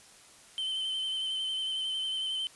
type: tone with vibrato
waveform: triangle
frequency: 3084 Hz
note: G7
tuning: 29 cents flat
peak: -29 dBFS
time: 0.58-2.47 s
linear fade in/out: 0 ms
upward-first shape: square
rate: 11 Hz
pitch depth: 17 cents each way
effects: white hiss -55 dBFS RMS until 2.55 s + resampled to 24000 Hz